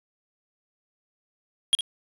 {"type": "tone with echo", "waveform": "square", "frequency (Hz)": 3265, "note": "G#7", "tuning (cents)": -30, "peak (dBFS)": -16, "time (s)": [1.73, 1.75], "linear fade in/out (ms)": 0, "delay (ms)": 58, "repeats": 1, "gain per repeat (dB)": -10, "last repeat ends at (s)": 1.808, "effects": ["resampled to 32000 Hz"]}